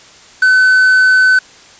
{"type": "tone with quantisation", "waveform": "triangle", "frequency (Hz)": 1514, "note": "F#6", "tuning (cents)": 39, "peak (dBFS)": -4, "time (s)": [0.42, 1.39], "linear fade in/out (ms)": 5, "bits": 4, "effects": ["white hiss -40 dBFS RMS until 1.79 s", "resampled to 16000 Hz"]}